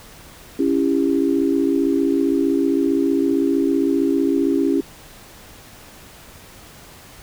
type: chord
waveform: sine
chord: C# diminished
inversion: none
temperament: just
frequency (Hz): 277.2 / 332.6 / 399.1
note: C#4 / E4 / G4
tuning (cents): 0 / +16 / +31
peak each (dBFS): -18 / -20 / -22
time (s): 0.59-4.81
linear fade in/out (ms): 5
effects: pink hiss -43 dBFS RMS until 7.22 s